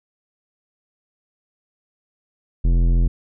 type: tone with tanh clipping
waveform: sine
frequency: 42.84 Hz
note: F1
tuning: 33 cents flat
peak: -15 dBFS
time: 2.64-3.08 s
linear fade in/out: 10 ms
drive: 14 dB
effects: none